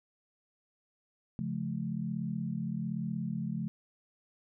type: chord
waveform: sine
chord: Db augmented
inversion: none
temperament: equal with one note detuned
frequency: 138.59 / 174.61 / 215.8 Hz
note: Db3 / F3 / A3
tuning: 0 / 0 / -33 cents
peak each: -38 / -36 / -36 dBFS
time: 1.39-3.68 s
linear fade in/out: 0 ms
effects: none